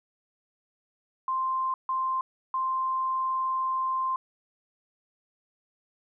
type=tone bursts at uneven times; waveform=sine; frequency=1046.5 Hz; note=C6; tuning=in tune; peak=-25 dBFS; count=3; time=1.28-1.74 / 1.89-2.21 / 2.54-4.16 s; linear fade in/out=2 ms; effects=none